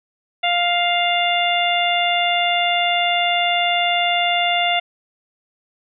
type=harmonic tone; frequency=700 Hz; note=F5; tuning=4 cents sharp; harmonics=1 / 2 / 3 / 4 / 5; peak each=-19 / -29 / -22 / -22 / -24 dBFS; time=0.43-4.8 s; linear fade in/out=10 ms; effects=none